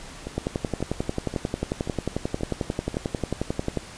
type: two click trains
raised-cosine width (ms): 2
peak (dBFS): -18 / -11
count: 6 / 39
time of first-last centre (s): 0.27-2.944 / 0.38-3.773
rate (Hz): 1.87 / 11.2
effects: pink hiss -42 dBFS RMS until 3.97 s + resampled to 22050 Hz